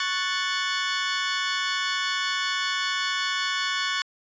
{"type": "chord", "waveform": "20% pulse", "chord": "F# minor", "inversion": "second", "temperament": "equal", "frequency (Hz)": [1108.7, 1480, 1760], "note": ["C#6", "F#6", "A6"], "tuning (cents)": [0, 0, 0], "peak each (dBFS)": -24, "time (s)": [0, 4.02], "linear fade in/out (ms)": 2, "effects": ["resampled to 16000 Hz"]}